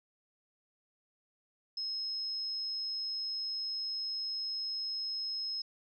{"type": "tone", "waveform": "sine", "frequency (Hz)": 5160, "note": "E8", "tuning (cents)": -38, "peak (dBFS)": -34, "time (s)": [1.77, 5.62], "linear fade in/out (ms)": 5, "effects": []}